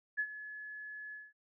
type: tone with ADSR envelope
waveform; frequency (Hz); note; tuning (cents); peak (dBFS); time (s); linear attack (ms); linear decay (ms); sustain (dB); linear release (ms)
sine; 1706; G#6; +46; -29; 0.17-1.33; 25; 66; -14; 200
effects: none